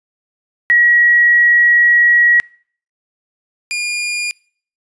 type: tone pair in turn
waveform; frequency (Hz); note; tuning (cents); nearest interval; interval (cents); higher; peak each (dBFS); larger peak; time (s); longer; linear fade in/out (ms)
sine / sawtooth; 1912 / 2423; A#6 / D#7; +43 / -47; major third; 410; second; -7 / -14; first; 0.7-2.4 / 3.71-4.31; first; 0
effects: noise-tail reverb RT60 0.5 s tail -25 dB re dry + resampled to 22050 Hz